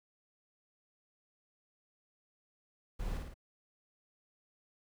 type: noise with echo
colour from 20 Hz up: brown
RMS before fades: -39 dBFS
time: 2.99-3.18 s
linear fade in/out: 10 ms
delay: 54 ms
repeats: 3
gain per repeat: -3 dB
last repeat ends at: 3.342 s
effects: none